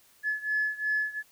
sine beating tone pair, 1713 / 1715.8 Hz, A6 / A6, -47 / -44 cents, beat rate 2.8 Hz, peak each -28 / -30 dBFS, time 0.23-1.23 s, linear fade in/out 50 ms, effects tanh soft clip ceiling -19 dBFS + white hiss -61 dBFS RMS until 1.31 s

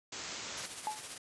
white low-pass noise, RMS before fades -43 dBFS, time 0.12-0.66 s, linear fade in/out 5 ms, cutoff 7600 Hz, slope 96 dB/octave
white noise with tremolo, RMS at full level -41 dBFS, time 0.57-1.18 s, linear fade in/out 5 ms, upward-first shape triangle, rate 15 Hz, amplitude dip 55%
sine tone with exponential decay, 856 Hz, A5, 48 cents flat, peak -29 dBFS, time 0.87-1.06 s, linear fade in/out 0 ms, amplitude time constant 40 ms
effects high-pass 80 Hz 12 dB/octave + resampled to 24000 Hz

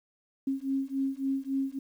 sine beating tone pair, 268.7 / 272.3 Hz, C4 / C#4, +46 / -31 cents, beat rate 3.6 Hz, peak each -31 / -31 dBFS, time 0.47-1.79 s, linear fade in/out 5 ms, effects 10-bit

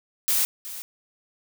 blue noise with echo, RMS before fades -22 dBFS, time 0.28-0.45 s, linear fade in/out 0 ms, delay 370 ms, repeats 1, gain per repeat -14 dB, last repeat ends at 0.82 s, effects none

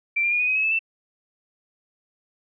sine tone with pitch steps, 2349 / 2391 / 2435 / 2479 / 2523 / 2569 / 2615 / 2663 Hz, D7 / D7 / D#7 / D#7 / D#7 / E7 / E7 / E7, 0 / +30 / -38 / -7 / +23 / -45 / -15 / +17 cents, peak -19 dBFS, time 0.16-0.792 s, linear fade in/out 10 ms, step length 79 ms, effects none

